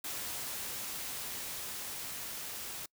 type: noise with level ramp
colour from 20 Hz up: white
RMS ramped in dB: -39 to -42 dBFS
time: 0.04-2.86 s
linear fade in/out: 5 ms
effects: noise-tail reverb RT60 0.1 s tail -26 dB re dry